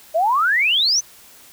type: exponential sweep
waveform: sine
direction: up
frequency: 612 to 6290 Hz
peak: -14 dBFS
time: 0.14-1.01 s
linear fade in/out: 20 ms
effects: white hiss -46 dBFS RMS until 1.52 s